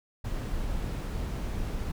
brown noise, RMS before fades -32 dBFS, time 0.24-1.92 s, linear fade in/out 10 ms, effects none

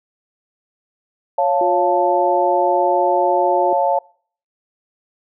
sine chord, Db augmented, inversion none, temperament equal, 554.4 / 698.5 / 880 Hz, Db5 / F5 / A5, 0 / 0 / 0 cents, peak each -18 dBFS, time 1.38-3.99 s, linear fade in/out 5 ms
sine tone with pitch glide, 356.1 to 360.2 Hz, F4 to F#4, +34 to -46 cents, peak -20 dBFS, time 1.61-3.73 s, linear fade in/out 2 ms, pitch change +20 cents, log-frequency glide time 2.02-3.46 s
effects noise-tail reverb RT60 0.5 s tail -25 dB re dry

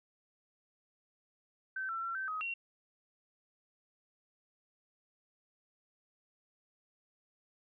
sine tone with pitch steps, 1541 / 1344 / 1356 / 1548 / 1262 / 2741 Hz, G6 / E6 / E6 / G6 / D#6 / F7, -30 / +33 / +49 / -22 / +24 / -33 cents, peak -35 dBFS, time 1.76-2.54 s, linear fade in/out 5 ms, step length 130 ms, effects none

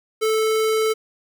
square tone, 438.5 Hz, A4, 6 cents flat, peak -18 dBFS, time 0.21-0.94 s, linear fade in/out 20 ms, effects 10-bit

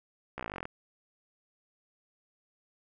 slowing click train, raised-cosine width 0.5 ms, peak -22 dBFS, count 15, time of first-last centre 0.38-0.654 s, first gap 15 ms, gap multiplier 1.04, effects none

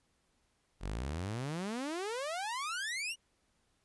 sawtooth exponential sweep, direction up, 42.75 to 2968 Hz, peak -32 dBFS, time 0.8-3.16 s, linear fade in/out 50 ms, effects pink hiss -75 dBFS RMS until 3.84 s + resampled to 24000 Hz

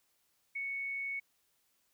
sine tone, 2217 Hz, C#7, in tune, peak -35 dBFS, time 0.55-1.2 s, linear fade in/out 10 ms, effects white hiss -75 dBFS RMS until 1.93 s

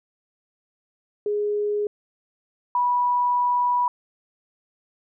sine tone pair in turn, 415.3 / 978.7 Hz, G#4 / B5, 0 / -16 cents, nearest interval octave + minor third, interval 1484 cents, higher second, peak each -21 / -18 dBFS, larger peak second, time 1.26-1.87 / 2.75-3.88 s, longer second, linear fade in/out 2 ms, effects none

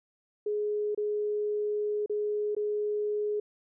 sine tone with dropouts, 418.6 Hz, G#4, 14 cents sharp, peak -27 dBFS, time 0.46-3.4 s, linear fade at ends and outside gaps 5 ms, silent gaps 0.948-0.975 / 2.061-2.096 / 2.55-2.565 s, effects none

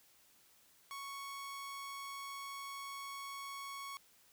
sawtooth tone, 1108.7 Hz, C#6, in tune, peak -40 dBFS, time 0.91-3.97 s, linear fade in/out 0 ms, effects white hiss -67 dBFS RMS until 4.32 s

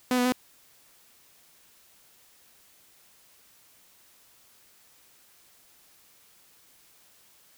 sawtooth tone with pitch steps, 251.2 / 246.8 / 252 Hz, B3 / B3 / B3, +30 / -1 / +35 cents, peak -18 dBFS, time 0.11-0.323 s, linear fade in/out 2 ms, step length 71 ms, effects white hiss -59 dBFS RMS until 7.57 s

